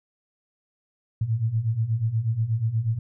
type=beating tone pair; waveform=sine; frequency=107.6 / 115.9 Hz; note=A2 / A#2; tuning=-38 / -10 cents; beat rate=8.3 Hz; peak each=-27 / -23 dBFS; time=1.21-2.99 s; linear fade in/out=5 ms; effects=none